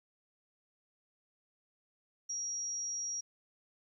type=tone; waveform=sine; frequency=5680 Hz; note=F8; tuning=28 cents sharp; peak=-35 dBFS; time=2.29-3.21 s; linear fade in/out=10 ms; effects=12-bit